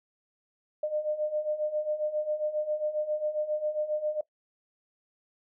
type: beating tone pair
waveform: sine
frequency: 602 / 609.4 Hz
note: D5 / D#5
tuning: +43 / -36 cents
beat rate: 7.4 Hz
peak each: -33 / -29 dBFS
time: 0.83-4.21 s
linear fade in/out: 5 ms
effects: noise-tail reverb RT60 0.1 s tail -19 dB re dry